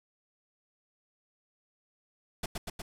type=noise with echo; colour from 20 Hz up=pink; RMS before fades=-34 dBFS; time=2.43-2.46 s; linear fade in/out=5 ms; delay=120 ms; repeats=3; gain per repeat=-2 dB; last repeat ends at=2.82 s; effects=low-pass 12000 Hz 12 dB/octave